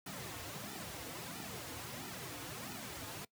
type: noise with flanger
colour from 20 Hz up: pink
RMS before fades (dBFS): -45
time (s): 0.06-3.25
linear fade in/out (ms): 5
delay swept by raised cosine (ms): 1.8 to 5.2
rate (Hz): 1.5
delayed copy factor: -0.85
effects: noise-tail reverb RT60 0.1 s tail -22 dB re dry + high-pass 100 Hz 12 dB/octave